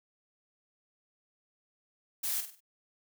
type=noise with echo; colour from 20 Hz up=blue; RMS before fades=-33 dBFS; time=2.23-2.41 s; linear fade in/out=10 ms; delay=49 ms; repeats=4; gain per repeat=-8 dB; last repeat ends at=2.606 s; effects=none